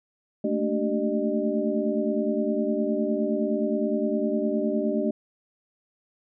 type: tone cluster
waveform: sine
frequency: 216.3 / 226 / 293.3 / 386 / 606 Hz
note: A3 / A3 / D4 / G4 / D#5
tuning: -29 / +47 / -2 / -27 / -46 cents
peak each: -29 dBFS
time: 0.44-5.11 s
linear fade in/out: 5 ms
effects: none